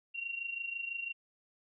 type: tone with amplitude modulation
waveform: sine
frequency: 2752 Hz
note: F7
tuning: 26 cents flat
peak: -33 dBFS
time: 0.14-1.13 s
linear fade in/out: 20 ms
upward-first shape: sine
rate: 26 Hz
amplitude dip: 70%
effects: none